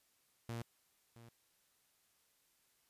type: tone with echo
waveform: sawtooth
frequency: 116.54 Hz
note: A#2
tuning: in tune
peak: -37 dBFS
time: 0.49-0.62 s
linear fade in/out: 0 ms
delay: 670 ms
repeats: 1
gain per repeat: -15 dB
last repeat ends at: 1.29 s
effects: white hiss -75 dBFS RMS until 2.89 s + resampled to 32000 Hz